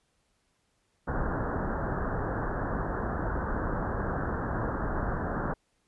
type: low-pass noise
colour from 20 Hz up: pink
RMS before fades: -31 dBFS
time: 1.07-5.54 s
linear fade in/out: 10 ms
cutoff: 1700 Hz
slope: 96 dB/octave
effects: pink hiss -73 dBFS RMS until 5.87 s + resampled to 24000 Hz